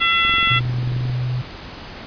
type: harmonic tone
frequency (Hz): 674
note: E5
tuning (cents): +38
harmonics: 2 / 3 / 4 / 5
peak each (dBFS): -20 / -20 / -20 / -20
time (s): 0-0.6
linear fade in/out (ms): 20
type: click train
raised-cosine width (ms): 3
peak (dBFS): -19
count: 20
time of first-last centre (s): 0.25-1.098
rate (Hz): 22.4
type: tone with pitch glide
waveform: sine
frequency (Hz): 123.47 to 124.98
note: B2 to B2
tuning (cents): 0 to +21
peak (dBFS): -19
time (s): 0.5-1.42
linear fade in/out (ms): 10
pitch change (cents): +21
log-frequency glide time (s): 0.91-1.06
effects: pink hiss -35 dBFS RMS until 2.06 s + resampled to 11025 Hz